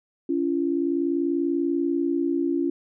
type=tone pair together; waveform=sine; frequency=281.1 / 341.4 Hz; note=C#4 / F4; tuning=+24 / -39 cents; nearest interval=minor third; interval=337 cents; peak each=-24 dBFS; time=0.29-2.7 s; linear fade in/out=5 ms; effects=none